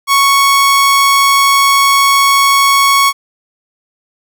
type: tone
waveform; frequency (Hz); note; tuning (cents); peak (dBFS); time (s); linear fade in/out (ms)
sawtooth; 1108.7; C#6; 0; -3; 0.07-3.13; 50
effects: none